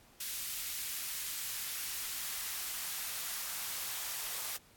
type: noise with high-pass filter sweep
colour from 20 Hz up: white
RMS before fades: -39 dBFS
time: 0.2-4.57 s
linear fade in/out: 5 ms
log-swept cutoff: 2100 to 650 Hz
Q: 0.72
effects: pink hiss -62 dBFS RMS until 4.76 s + AAC 64 kbps